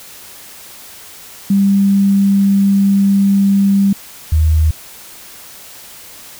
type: tone pair in turn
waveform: sine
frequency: 197.8 / 78.5 Hz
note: G3 / D#2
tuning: +16 / +16 cents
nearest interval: octave + major third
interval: 1600 cents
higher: first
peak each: -8 dBFS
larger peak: neither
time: 1.5-3.93 / 4.32-4.71 s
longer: first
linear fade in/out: 5 ms
effects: white hiss -36 dBFS RMS until 6.39 s